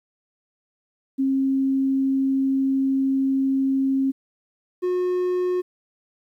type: tone pair in turn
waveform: sine / triangle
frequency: 268.7 / 362 Hz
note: C4 / F#4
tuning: +46 / -38 cents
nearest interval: perfect fourth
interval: 516 cents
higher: second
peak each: -18 / -18 dBFS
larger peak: neither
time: 1.18-4.12 / 4.82-5.62 s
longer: first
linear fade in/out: 20 ms
effects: 10-bit